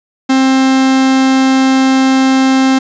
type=tone; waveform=45% pulse; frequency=264.4 Hz; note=C4; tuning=18 cents sharp; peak=-7 dBFS; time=0.29-2.79 s; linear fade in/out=10 ms; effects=resampled to 16000 Hz + 7-bit